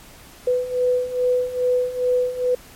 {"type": "beating tone pair", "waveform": "sine", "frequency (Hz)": [496.8, 499.2], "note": ["B4", "B4"], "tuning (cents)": [10, 19], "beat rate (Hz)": 2.4, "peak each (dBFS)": [-23, -19], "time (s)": [0.47, 2.55], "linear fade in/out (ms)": 5, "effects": ["pink hiss -45 dBFS RMS until 2.75 s", "MP3 64 kbps"]}